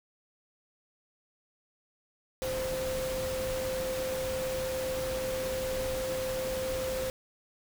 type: tone in noise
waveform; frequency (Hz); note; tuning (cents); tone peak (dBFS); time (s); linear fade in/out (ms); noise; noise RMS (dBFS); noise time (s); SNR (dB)
sine; 520; C5; -11; -31; 2.42-7.1; 0; pink; -38; 2.42-7.1; +4
effects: none